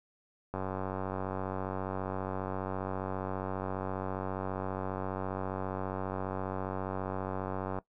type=click train; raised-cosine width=1 ms; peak=-21 dBFS; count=688; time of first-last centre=0.54-7.787 s; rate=94.8 Hz; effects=noise-tail reverb RT60 0.1 s tail -18 dB re dry